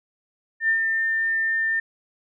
sine tone with ADSR envelope, 1801 Hz, A6, 40 cents sharp, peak -16 dBFS, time 0.6-1.8 s, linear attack 87 ms, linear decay 92 ms, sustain -4 dB, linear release 6 ms, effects none

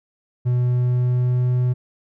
triangle tone with pitch glide, 123.47 to 124.83 Hz, B2 to B2, 0 to +19 cents, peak -14 dBFS, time 0.45-1.74 s, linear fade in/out 20 ms, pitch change +19 cents, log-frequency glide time 0.55-1.51 s, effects none

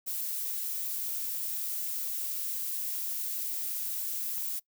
violet noise, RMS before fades -34 dBFS, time 0.06-4.6 s, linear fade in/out 20 ms, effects noise-tail reverb RT60 0.1 s tail -22 dB re dry

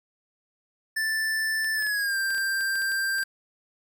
square tone with pitch glide, 1763 to 1579.8 Hz, A6 to G6, +3 to +13 cents, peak -25 dBFS, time 0.96-3.24 s, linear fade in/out 10 ms, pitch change -190 cents, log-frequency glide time 1.74-2.17 s
clicks, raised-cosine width 0.2 ms, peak -26 dBFS, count 12, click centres 1.645 / 1.824 / 1.867 / 2.305 / 2.347 / 2.38 / 2.609 / 2.756 / 2.82 / 2.919 / 3.184 / 3.23 s
effects none

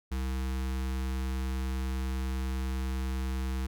square tone with notch filter, 65 Hz, C2, 11 cents flat, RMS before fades -32 dBFS, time 0.11-3.67 s, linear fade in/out 10 ms, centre 600 Hz, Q 2, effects none

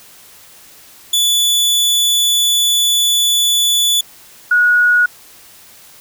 sawtooth / sine tone pair in turn, 3460 / 1454.8 Hz, A7 / F#6, -30 / -30 cents, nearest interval octave + minor third, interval 1500 cents, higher first, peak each -8 dBFS, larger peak neither, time 1.13-4.01 / 4.51-5.06 s, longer first, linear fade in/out 5 ms, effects white hiss -42 dBFS RMS until 6 s

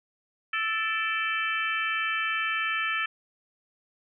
harmonic tone with a mistuned harmonic, 440 Hz, A4, in tune, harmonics 3 / 4 / 5 / 6 / 7, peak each -31 / -30 / -32 / -34 / -36 dBFS, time 0.53-3.06 s, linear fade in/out 5 ms, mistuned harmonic 5, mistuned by +93 cents, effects none

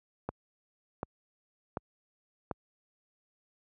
click train, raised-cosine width 1 ms, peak -19 dBFS, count 4, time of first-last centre 0.29-2.512 s, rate 1.35 Hz, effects high-pass 60 Hz 12 dB/octave

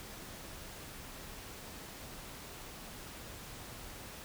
silence, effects pink hiss -48 dBFS RMS until 4.24 s

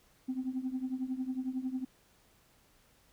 sine tone with tremolo, 258.6 Hz, C4, 20 cents flat, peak -28 dBFS, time 0.28-1.85 s, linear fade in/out 10 ms, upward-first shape triangle, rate 11 Hz, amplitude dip 90%, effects tanh soft clip ceiling -27 dBFS + pink hiss -66 dBFS RMS until 3.12 s

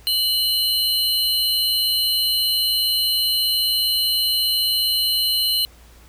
square tone pair together, 2964 / 4137 Hz, F#7 / C8, +2 / -20 cents, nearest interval tritone, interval 578 cents, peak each -22 / -20 dBFS, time 0.07-5.65 s, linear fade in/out 0 ms, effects added 58 Hz sine -46 dBFS peak until 6.08 s + pink hiss -51 dBFS RMS until 6.08 s

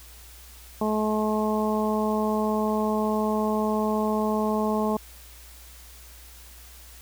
harmonic tone, 214.6 Hz, A3, 43 cents flat, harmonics 1 / 2 / 3 / 4 / 5, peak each -25 / -28 / -30 / -31 / -32 dBFS, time 0.81-4.97 s, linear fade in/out 5 ms, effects added 60 Hz sine -47 dBFS peak until 7.01 s + white hiss -49 dBFS RMS until 7.01 s

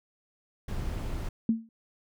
brown noise, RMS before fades -33 dBFS, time 0.68-1.29 s, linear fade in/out 5 ms
sine tone with exponential decay, 225.8 Hz, A3, 45 cents sharp, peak -18 dBFS, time 1.49-1.69 s, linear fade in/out 2 ms, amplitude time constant 43 ms
effects none

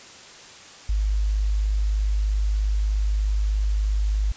sine tone, 51.6 Hz, G#1, 10 cents flat, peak -19 dBFS, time 0.89-4.32 s, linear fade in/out 5 ms, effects white hiss -44 dBFS RMS until 4.36 s + resampled to 16000 Hz

